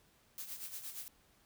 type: noise with tremolo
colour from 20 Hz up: blue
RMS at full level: -43 dBFS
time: 0.38-1.08 s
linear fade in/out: 0 ms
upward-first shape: sine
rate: 8.6 Hz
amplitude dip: 65%
effects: pink hiss -69 dBFS RMS until 1.45 s